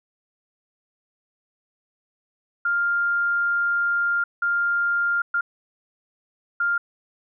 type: tone bursts at uneven times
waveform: sine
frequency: 1400 Hz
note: F6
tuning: 4 cents sharp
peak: -19 dBFS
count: 4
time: 2.65-4.24 / 4.42-5.22 / 5.34-5.41 / 6.6-6.78 s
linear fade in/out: 5 ms
effects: none